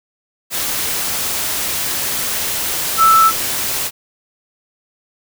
sine tone in noise, 1318.5 Hz, E6, in tune, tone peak -7 dBFS, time 2.97-3.32 s, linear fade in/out 50 ms, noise white, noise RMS -20 dBFS, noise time 0.5-3.91 s, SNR +10 dB, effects none

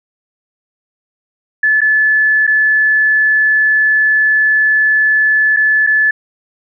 sine tone with dropouts, 1730 Hz, A6, 30 cents flat, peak -8 dBFS, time 1.63-6.11 s, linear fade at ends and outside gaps 5 ms, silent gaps 1.807-1.815 / 2.468-2.475 / 5.564-5.569 / 5.866-5.871 s, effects none

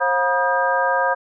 sine tone cluster, 535 / 714 / 961 / 1234 / 1596 Hz, C5 / F5 / B5 / D#6 / G6, +38 / +38 / -48 / -15 / +31 cents, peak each -22 / -24 / -21 / -25 / -22 dBFS, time 0-1.15 s, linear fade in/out 20 ms, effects none

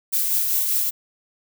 violet noise with tremolo, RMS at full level -20 dBFS, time 0.12-0.91 s, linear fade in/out 20 ms, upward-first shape sine, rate 5.1 Hz, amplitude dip 30%, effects none

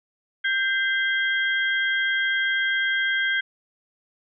sine tone cluster, 1577 / 2058 / 3236 Hz, G6 / C7 / G#7, +10 / -29 / -46 cents, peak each -22 / -27 / -29 dBFS, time 0.44-3.41 s, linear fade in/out 10 ms, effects none

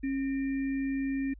sine tone with sample-and-hold, 272 Hz, C#4, 33 cents flat, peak -28 dBFS, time 0.03-1.34 s, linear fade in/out 10 ms, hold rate 2100 Hz, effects added 50 Hz sine -47 dBFS peak until 1.39 s + resampled to 8000 Hz

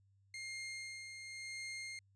sawtooth tone with tremolo, 2122 Hz, C7, 24 cents sharp, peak -39 dBFS, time 0.34-1.99 s, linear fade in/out 2 ms, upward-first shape sine, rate 0.93 Hz, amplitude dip 45%, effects added 98 Hz sine -68 dBFS peak until 2.15 s + resampled to 22050 Hz

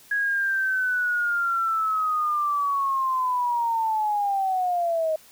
sine linear sweep, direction down, 1661.2 to 622.3 Hz, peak -21 dBFS, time 0.11-5.16 s, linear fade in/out 5 ms, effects white hiss -52 dBFS RMS until 5.31 s

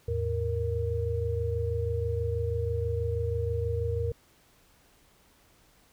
sine tone cluster, 80.5 / 106.7 / 467 Hz, E2 / G#2 / A#4, -41 / +47 / +3 cents, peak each -31 dBFS, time 0.08-4.12 s, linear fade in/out 5 ms, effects pink hiss -62 dBFS RMS until 5.92 s

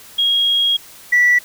sine tone pair in turn, 3281 / 1955.6 Hz, G#7 / B6, -22 / -18 cents, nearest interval major sixth, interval 896 cents, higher first, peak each -12 / -8 dBFS, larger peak second, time 0.18-0.77 / 1.12-1.39 s, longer first, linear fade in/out 10 ms, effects tanh soft clip ceiling -6 dBFS + white hiss -41 dBFS RMS until 1.44 s

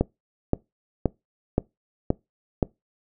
click train, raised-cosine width 2 ms, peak -6 dBFS, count 6, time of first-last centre 0.01-2.628 s, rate 1.91 Hz, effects noise-tail reverb RT60 0.2 s tail -23 dB re dry

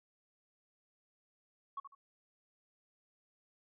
sine tone with echo, 1108.7 Hz, C#6, in tune, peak -37 dBFS, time 1.77-1.8 s, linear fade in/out 5 ms, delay 75 ms, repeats 2, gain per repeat -10 dB, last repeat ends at 1.95 s, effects tanh soft clip ceiling -33 dBFS

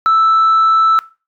sine tone, 1318.5 Hz, E6, in tune, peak -6 dBFS, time 0.06-0.99 s, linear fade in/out 0 ms, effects noise-tail reverb RT60 0.3 s tail -20 dB re dry + tanh soft clip ceiling -6 dBFS

